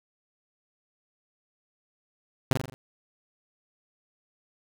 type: tone with echo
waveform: sawtooth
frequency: 130.81 Hz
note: C3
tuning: in tune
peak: -15 dBFS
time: 2.51-2.53 s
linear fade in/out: 0 ms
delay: 42 ms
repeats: 5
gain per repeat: -5 dB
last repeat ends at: 2.74 s
effects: none